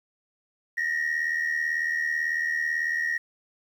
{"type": "tone pair together", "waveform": "sine", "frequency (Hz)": [1818, 1896.1], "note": ["A#6", "A#6"], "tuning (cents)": [-44, 29], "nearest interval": "minor second", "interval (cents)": 73, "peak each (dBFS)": [-27, -24], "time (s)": [0.77, 3.18], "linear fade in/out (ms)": 10, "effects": ["tanh soft clip ceiling -21 dBFS", "9-bit"]}